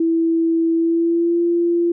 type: tone with pitch glide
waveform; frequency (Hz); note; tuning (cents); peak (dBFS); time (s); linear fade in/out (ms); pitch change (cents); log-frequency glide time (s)
sine; 329.6 to 342.8; E4 to F4; 0 to -32; -14; 0-1.92; 5; +68; 0.74-1.41
effects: none